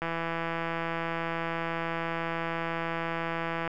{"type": "click train", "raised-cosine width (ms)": 0.5, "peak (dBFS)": -17, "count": 608, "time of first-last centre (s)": [0.02, 3.677], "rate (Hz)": 166, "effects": []}